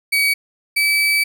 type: tone pair in turn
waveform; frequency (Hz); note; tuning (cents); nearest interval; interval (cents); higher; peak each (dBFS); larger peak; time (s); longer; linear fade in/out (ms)
35% pulse; 2267 / 2300; C#7 / D7; +38 / -37; unison; 25; second; -12; neither; 0.12-0.34 / 0.76-1.24; second; 10
effects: none